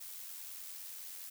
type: noise with amplitude modulation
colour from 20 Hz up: blue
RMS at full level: -45 dBFS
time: 0-1.3 s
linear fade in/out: 10 ms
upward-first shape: sine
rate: 89.7 Hz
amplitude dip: 40%
effects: none